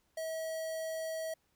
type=tone with notch filter; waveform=square; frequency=643 Hz; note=E5; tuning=43 cents flat; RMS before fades=-38 dBFS; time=0.17-1.34 s; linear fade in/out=5 ms; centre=2700 Hz; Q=1.3; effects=pink hiss -75 dBFS RMS until 1.55 s